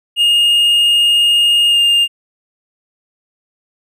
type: tone with pitch glide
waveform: triangle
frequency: 2843 to 2812 Hz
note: F7 to F7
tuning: +30 to +11 cents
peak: -7 dBFS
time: 0.16-2.08 s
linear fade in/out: 50 ms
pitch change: -19 cents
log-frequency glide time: 1.69-1.79 s
effects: none